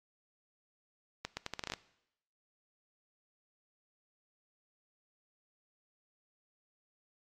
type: accelerating click train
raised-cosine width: 0.2 ms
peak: -19 dBFS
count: 10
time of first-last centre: 1.25-1.737 s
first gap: 120 ms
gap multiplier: 0.78
effects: noise-tail reverb RT60 0.8 s tail -19 dB re dry + MP3 96 kbps